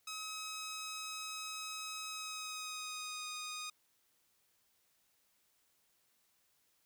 10% pulse tone with pitch glide, 1276 to 1239 Hz, D#6 to D#6, +43 to -8 cents, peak -33 dBFS, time 0.07-3.7 s, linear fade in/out 5 ms, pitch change -51 cents, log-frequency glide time 2.1-3.29 s, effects white hiss -75 dBFS RMS until 6.85 s

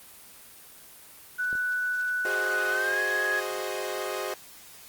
sine tone with pitch glide, 1485 to 1666.9 Hz, F#6 to G#6, +6 to +6 cents, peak -25 dBFS, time 1.38-3.41 s, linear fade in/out 20 ms, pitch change +200 cents, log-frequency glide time 2.7-3 s
clicks, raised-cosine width 2 ms, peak -29 / -34 dBFS, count 2, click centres 1.529 / 1.553 s
sawtooth chord, Ab dominant seventh, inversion third, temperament equal, 370 / 415.3 / 523.3 / 622.3 Hz, Gb4 / Ab4 / C5 / Eb5, 0 / 0 / 0 / 0 cents, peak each -32 dBFS, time 2.25-4.34 s, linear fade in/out 2 ms
effects white hiss -49 dBFS RMS until 4.88 s + Opus 24 kbps

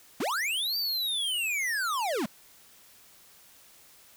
square linear two-way sweep, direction up then down, 179.9 to 4699 to 179.9 Hz, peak -28 dBFS, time 0.2-2.26 s, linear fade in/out 5 ms, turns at 0.77 s, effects white hiss -56 dBFS RMS until 4.16 s

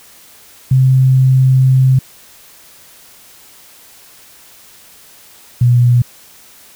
sine tone pair in turn, 130.81 / 121.87 Hz, C3 / B2, 0 / -23 cents, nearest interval minor second, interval 123 cents, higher first, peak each -6 dBFS, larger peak neither, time 0.71-1.99 / 5.61-6.02 s, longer first, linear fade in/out 5 ms, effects white hiss -42 dBFS RMS until 6.75 s

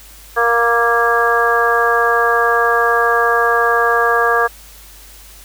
harmonic tone with a mistuned harmonic, 234.4 Hz, A#3, 10 cents sharp, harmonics 2 / 3 / 4 / 5 / 6 / 7, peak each -17 / -19 / -23 / -16 / -26 / -16 dBFS, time 0.36-4.48 s, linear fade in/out 20 ms, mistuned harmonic 6, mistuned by -34 cents, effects added 50 Hz sine -41 dBFS peak until 5.44 s + white hiss -41 dBFS RMS until 5.44 s

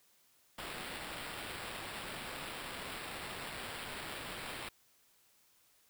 blue noise with sample-and-hold, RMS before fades -44 dBFS, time 0.58-4.69 s, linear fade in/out 5 ms, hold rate 6300 Hz, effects white hiss -69 dBFS RMS until 5.89 s

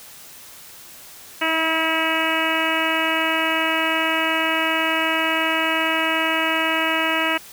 harmonic tone with a mistuned harmonic, 322.7 Hz, E4, 37 cents flat, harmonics 1 / 2 / 3 / 4 / 5 / 6 / 7 / 8 / 9, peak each -27 / -27 / -27 / -27 / -27 / -27 / -27 / -27 / -27 dBFS, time 1.41-7.38 s, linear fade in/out 10 ms, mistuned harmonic 1, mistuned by -19 cents, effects white hiss -42 dBFS RMS until 7.52 s

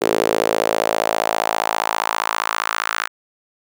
sawtooth tone with high-pass filter sweep, 55 Hz, A1, in tune, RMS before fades -20 dBFS, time 0.01-3.08 s, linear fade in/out 20 ms, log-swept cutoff 410 to 1400 Hz, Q 2.6, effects none

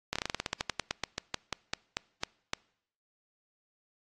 slowing click train, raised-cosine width 0.2 ms, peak -13 dBFS, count 22, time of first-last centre 0.13-2.534 s, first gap 26 ms, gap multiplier 1.13, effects noise-tail reverb RT60 0.7 s tail -25 dB re dry + AAC 32 kbps

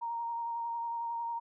sine tone with vibrato, 932.3 Hz, A#5, in tune, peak -33 dBFS, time 0.01-1.4 s, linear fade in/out 20 ms, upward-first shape sine, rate 11 Hz, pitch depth 16 cents each way, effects none

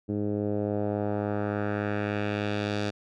10% pulse tone with low-pass filter sweep, 103.5 Hz, G#2, 5 cents flat, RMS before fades -29 dBFS, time 0.08-2.91 s, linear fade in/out 20 ms, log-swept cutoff 330 to 4900 Hz, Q 1.4, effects none

